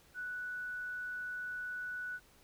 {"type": "tone", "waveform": "sine", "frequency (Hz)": 1480, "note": "F#6", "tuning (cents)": 0, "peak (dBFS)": -38, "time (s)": [0.14, 2.2], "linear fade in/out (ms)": 50, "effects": ["pink hiss -64 dBFS RMS until 2.43 s"]}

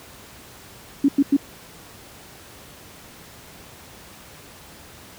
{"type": "tone bursts", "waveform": "sine", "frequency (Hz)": 279.7, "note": "C#4", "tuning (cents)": 16, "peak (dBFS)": -12, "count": 3, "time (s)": [1.04, 1.367], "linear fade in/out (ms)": 5, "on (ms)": 45, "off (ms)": 96, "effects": ["pink hiss -44 dBFS RMS until 5.18 s", "high-pass 60 Hz 12 dB/octave"]}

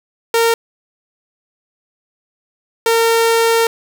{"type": "tone pair in turn", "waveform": "sawtooth", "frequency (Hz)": [460, 457.6], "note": ["A#4", "A#4"], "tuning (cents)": [-23, -32], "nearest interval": "unison", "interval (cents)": 9, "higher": "first", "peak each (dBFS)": -7, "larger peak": "neither", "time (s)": [[0.34, 0.54], [2.86, 3.67]], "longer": "second", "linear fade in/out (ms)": 2, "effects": []}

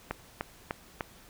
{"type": "click train", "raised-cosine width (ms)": 0.5, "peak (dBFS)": -16, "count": 4, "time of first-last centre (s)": [0.11, 1.008], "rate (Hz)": 3.34, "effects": ["pink hiss -55 dBFS RMS until 1.29 s"]}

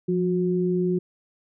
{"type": "tone pair together", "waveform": "sine", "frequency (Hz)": [176.4, 363.3], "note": ["F3", "F#4"], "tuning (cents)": [18, -32], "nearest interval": "octave + minor second", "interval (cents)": 1250, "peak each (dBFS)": -23, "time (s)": [0.08, 0.99], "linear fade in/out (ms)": 10, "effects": []}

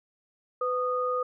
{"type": "tone pair together", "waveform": "sine", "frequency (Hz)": [502, 1233.9], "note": ["B4", "D#6"], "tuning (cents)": [28, -15], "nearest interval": "octave + major third", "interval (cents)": 1557, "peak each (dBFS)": -28, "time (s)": [0.61, 1.23], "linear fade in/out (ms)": 5, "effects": []}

